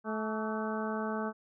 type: harmonic tone with a mistuned harmonic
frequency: 217.2 Hz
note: A3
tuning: 22 cents flat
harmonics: 1 / 2 / 3 / 4 / 5 / 6 / 7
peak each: -35 / -38 / -40 / -41 / -42 / -43 / -43 dBFS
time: 0.04-1.33 s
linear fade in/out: 50 ms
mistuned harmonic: 5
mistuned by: +70 cents
effects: none